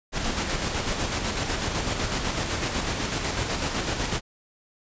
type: noise with tremolo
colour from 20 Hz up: pink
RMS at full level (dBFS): -26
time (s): 0.12-4.21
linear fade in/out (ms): 50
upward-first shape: square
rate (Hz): 8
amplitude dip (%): 35
effects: resampled to 16000 Hz